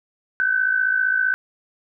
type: tone pair together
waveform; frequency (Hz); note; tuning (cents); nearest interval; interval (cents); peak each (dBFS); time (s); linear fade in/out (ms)
sine; 1512.7 / 1568; F#6 / G6; +38 / 0; minor second; 62; -18 / -23; 0.4-1.34; 0
effects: none